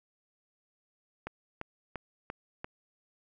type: click train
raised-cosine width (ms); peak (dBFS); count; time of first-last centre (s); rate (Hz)
0.5; -22; 5; 1.27-2.645; 2.91
effects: none